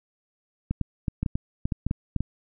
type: clicks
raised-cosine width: 5 ms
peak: -13 dBFS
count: 12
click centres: 0.71 / 0.813 / 1.082 / 1.23 / 1.262 / 1.355 / 1.655 / 1.722 / 1.866 / 1.911 / 2.163 / 2.206 s
effects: none